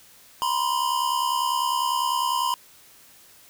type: tone pair together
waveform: square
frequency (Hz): 962 / 1032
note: B5 / C6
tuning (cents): -46 / -24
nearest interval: minor second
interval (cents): 122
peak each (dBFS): -26 / -25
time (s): 0.42-2.54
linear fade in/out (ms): 0
effects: white hiss -52 dBFS RMS until 3.49 s